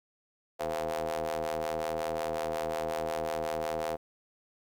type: ring-modulated tone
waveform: sawtooth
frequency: 79.5 Hz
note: D#2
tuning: 38 cents sharp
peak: -24 dBFS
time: 0.59-3.97 s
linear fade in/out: 20 ms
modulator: 599 Hz
effects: 11-bit